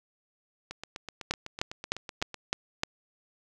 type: two click trains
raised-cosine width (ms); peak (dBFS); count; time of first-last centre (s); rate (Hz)
0.2; -21 / -9; 14 / 6; 0.71-2.343 / 1.31-2.834; 7.96 / 3.28
effects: none